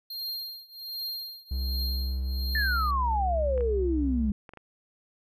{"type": "tone with tremolo", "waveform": "square", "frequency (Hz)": 4205, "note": "C8", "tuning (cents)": 8, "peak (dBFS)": -31, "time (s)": [0.1, 2.91], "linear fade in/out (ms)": 5, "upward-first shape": "triangle", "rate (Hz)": 1.3, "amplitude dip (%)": 95}
{"type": "tone", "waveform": "triangle", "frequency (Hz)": 65.41, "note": "C2", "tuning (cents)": 0, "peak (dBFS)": -25, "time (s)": [1.51, 4.31], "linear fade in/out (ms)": 5}
{"type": "exponential sweep", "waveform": "sine", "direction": "down", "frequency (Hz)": [1800, 200.5], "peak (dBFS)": -25, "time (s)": [2.55, 4.32], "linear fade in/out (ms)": 2}
{"type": "clicks", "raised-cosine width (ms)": 0.5, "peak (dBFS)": -30, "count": 5, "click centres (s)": [3.578, 3.608, 4.492, 4.536, 4.573]}
{"effects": []}